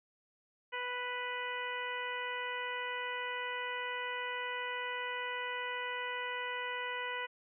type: harmonic tone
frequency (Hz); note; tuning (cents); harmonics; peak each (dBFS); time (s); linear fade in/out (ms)
493.9; B4; 0; 1 / 2 / 3 / 4 / 5 / 6; -44 / -41 / -43 / -41 / -46 / -46; 0.72-7.27; 20
effects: none